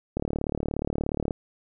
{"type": "click train", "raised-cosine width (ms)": 2, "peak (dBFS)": -14, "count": 43, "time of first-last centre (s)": [0.17, 1.308], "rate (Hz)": 36.9, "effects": []}